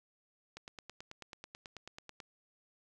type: click train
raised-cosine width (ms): 0.2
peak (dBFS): -29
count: 16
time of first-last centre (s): 0.57-2.202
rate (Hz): 9.19
effects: none